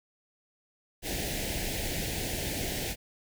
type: band-stop noise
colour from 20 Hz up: pink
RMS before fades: -33 dBFS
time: 1.02-2.96 s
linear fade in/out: 50 ms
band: 810 to 1700 Hz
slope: 48 dB/octave
effects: none